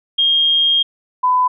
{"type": "tone pair in turn", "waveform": "sine", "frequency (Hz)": [3231, 1003.1], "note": ["G#7", "B5"], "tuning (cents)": [-48, 27], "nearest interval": "octave + minor sixth", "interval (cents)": 2025, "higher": "first", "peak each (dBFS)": -11, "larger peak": "neither", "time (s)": [[0.18, 0.83], [1.23, 1.48]], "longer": "first", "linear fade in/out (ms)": 10, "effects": []}